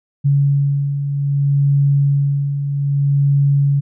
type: beating tone pair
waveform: sine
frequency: 140.4 / 141.03 Hz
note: C#3 / C#3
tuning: +22 / +30 cents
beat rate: 0.63 Hz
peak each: -21 / -13 dBFS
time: 0.24-3.81 s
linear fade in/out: 20 ms
effects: none

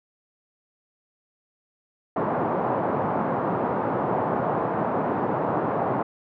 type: band-pass noise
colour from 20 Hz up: white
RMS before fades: -25 dBFS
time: 2.16-6.03 s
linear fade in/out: 5 ms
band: 120 to 1000 Hz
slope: 24 dB/octave
effects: none

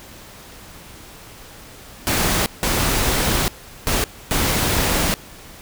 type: noise bursts at uneven times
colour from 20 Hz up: pink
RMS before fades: -19 dBFS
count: 4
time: 2.07-2.46 / 2.63-3.48 / 3.87-4.04 / 4.31-5.14 s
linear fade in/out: 0 ms
effects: pink hiss -41 dBFS RMS until 5.61 s

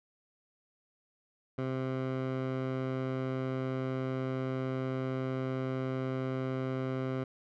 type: tone with low-pass filter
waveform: 15% pulse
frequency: 130.81 Hz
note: C3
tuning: in tune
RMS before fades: -34 dBFS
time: 1.58-7.24 s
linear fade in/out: 5 ms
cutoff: 2100 Hz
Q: 0.53
effects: none

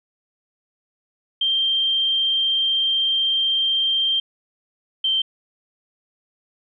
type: tone pair in turn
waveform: sine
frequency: 3164 / 3129 Hz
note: G7 / G7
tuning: +15 / -4 cents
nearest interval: unison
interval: 19 cents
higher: first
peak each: -17 dBFS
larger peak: neither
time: 1.41-4.2 / 5.04-5.22 s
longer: first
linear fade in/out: 5 ms
effects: none

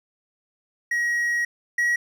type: tone pair in turn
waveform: triangle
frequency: 1900 / 1911 Hz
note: A#6 / A#6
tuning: +33 / +43 cents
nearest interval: unison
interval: 10 cents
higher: second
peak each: -19 / -17 dBFS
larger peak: second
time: 0.91-1.45 / 1.78-1.96 s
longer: first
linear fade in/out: 5 ms
effects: none

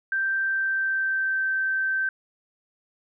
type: tone with pitch glide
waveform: sine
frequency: 1568 to 1552.7 Hz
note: G6 to G6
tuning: 0 to -17 cents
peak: -22 dBFS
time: 0.12-2.09 s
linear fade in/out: 2 ms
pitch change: -17 cents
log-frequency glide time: 0.4-1.44 s
effects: none

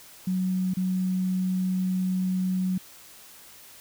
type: tone with dropouts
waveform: sine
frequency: 185.4 Hz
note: F#3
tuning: 4 cents sharp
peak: -23 dBFS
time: 0.27-2.78 s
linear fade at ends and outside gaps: 5 ms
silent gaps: 0.738-0.769 s
effects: white hiss -49 dBFS RMS until 3.8 s

